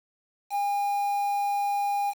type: tone with quantisation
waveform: triangle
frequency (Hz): 810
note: G#5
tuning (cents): -43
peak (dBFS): -22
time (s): 0.5-2.14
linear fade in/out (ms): 50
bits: 7
effects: none